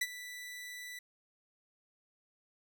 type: tone with ADSR envelope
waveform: sawtooth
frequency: 1975.5 Hz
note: B6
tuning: in tune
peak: -25 dBFS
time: 0.01-0.99 s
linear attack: 7 ms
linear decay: 43 ms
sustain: -15 dB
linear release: 4 ms
effects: none